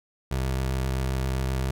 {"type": "tone with vibrato", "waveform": "25% pulse", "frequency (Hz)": 65.4, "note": "C2", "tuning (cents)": 0, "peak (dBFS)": -21, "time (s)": [0.31, 1.71], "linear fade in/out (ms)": 5, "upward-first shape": "square", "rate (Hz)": 7.6, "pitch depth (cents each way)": 14, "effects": []}